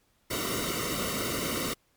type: noise with comb filter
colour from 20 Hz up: pink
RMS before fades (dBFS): -31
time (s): 0.3-1.74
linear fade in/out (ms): 10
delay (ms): 1.2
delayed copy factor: -1
effects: pink hiss -69 dBFS RMS until 1.96 s + MP3 96 kbps